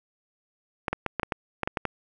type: clicks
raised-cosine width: 0.5 ms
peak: -11 dBFS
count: 10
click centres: 0.882 / 0.93 / 1.063 / 1.197 / 1.232 / 1.322 / 1.633 / 1.675 / 1.772 / 1.853 s
effects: none